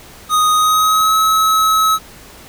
square tone with pitch glide, 1244.5 to 1288.4 Hz, D#6 to E6, 0 to -40 cents, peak -11 dBFS, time 0.29-1.99 s, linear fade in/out 50 ms, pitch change +60 cents, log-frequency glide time 0.54-1.16 s, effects pink hiss -39 dBFS RMS until 2.48 s

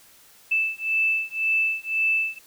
sine beating tone pair, 2636 / 2637.9 Hz, E7 / E7, -1 / +1 cents, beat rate 1.9 Hz, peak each -24 dBFS, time 0.51-2.39 s, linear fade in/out 10 ms, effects white hiss -53 dBFS RMS until 2.46 s

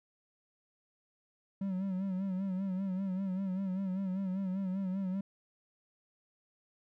triangle tone with vibrato, 190 Hz, F#3, 46 cents sharp, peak -30 dBFS, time 1.61-5.21 s, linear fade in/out 5 ms, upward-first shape sine, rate 5.1 Hz, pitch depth 66 cents each way, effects none

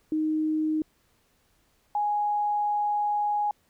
sine tone pair in turn, 311.1 / 830.5 Hz, D#4 / G#5, 0 / 0 cents, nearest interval octave + perfect fourth, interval 1700 cents, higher second, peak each -23 dBFS, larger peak neither, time 0.12-0.82 / 1.95-3.51 s, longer second, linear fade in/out 2 ms, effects pink hiss -67 dBFS RMS until 3.69 s

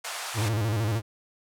pink band-pass noise, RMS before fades -35 dBFS, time 0.04-0.49 s, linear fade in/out 10 ms, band 720 to 11000 Hz, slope 24 dB/octave
45% pulse tone with vibrato, 108.8 Hz, A2, 19 cents flat, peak -24 dBFS, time 0.34-1.02 s, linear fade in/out 50 ms, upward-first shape square, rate 13 Hz, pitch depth 98 cents each way
effects none

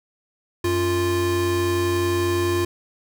square tone pair together, 92.49 / 349.2 Hz, F#2 / F4, 0 / 0 cents, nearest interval octave + major seventh, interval 2300 cents, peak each -26 / -21 dBFS, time 0.64-2.65 s, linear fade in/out 5 ms, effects none

